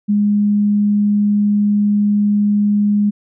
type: tone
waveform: sine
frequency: 206.3 Hz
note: G#3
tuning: 11 cents flat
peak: -11 dBFS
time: 0.08-3.11 s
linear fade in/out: 20 ms
effects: none